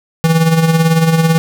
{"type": "tone with tremolo", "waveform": "square", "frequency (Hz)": 163, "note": "E3", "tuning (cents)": -19, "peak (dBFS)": -7, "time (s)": [0.24, 1.38], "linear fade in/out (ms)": 0, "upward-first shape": "sine", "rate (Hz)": 18, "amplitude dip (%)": 55, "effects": []}